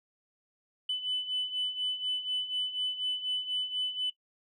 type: beating tone pair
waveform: sine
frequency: 2999 / 3003.1 Hz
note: F#7 / F#7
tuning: +23 / +25 cents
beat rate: 4.1 Hz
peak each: -35 / -30 dBFS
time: 0.89-4.1 s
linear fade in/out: 5 ms
effects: noise-tail reverb RT60 0.1 s tail -18 dB re dry + tanh soft clip ceiling -24 dBFS